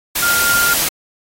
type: tone in noise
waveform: sine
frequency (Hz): 1400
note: F6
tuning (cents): +4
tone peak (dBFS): -14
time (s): 0.22-0.74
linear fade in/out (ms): 10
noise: white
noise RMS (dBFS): -17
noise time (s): 0.15-0.89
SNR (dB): 0
effects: AAC 48 kbps